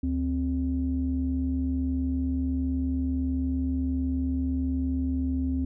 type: tone pair together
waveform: sine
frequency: 73.52 / 262 Hz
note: D2 / C4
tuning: +2 / +2 cents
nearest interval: octave + minor seventh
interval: 2200 cents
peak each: -27 / -26 dBFS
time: 0.03-5.65 s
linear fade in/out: 5 ms
effects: tanh soft clip ceiling -17 dBFS